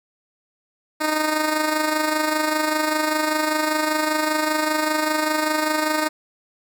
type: tone with amplitude modulation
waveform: 10% pulse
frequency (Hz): 308.3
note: D#4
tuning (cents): -16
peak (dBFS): -9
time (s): 1-6.09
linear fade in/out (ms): 20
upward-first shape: sine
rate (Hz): 25.1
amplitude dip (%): 50
effects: none